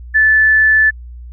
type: tone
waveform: sine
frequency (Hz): 1746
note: A6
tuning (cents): -14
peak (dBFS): -7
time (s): 0.14-0.91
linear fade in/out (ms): 20
effects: added 60 Hz sine -29 dBFS peak until 1.32 s